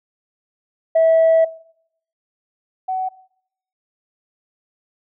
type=tone pair in turn; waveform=sine; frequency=651 / 750.6 Hz; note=E5 / F#5; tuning=-22 / +25 cents; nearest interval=major second; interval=247 cents; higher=second; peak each=-9 / -19 dBFS; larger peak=first; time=0.95-1.45 / 2.88-3.09 s; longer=first; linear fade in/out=10 ms; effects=noise-tail reverb RT60 0.7 s tail -21 dB re dry + tanh soft clip ceiling -8 dBFS